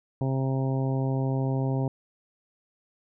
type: harmonic tone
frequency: 133.2 Hz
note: C3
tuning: 31 cents sharp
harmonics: 1 / 2 / 3 / 4 / 5 / 6 / 7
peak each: -25 / -31 / -35 / -37 / -39 / -41 / -42 dBFS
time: 0.21-1.88 s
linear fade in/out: 2 ms
effects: none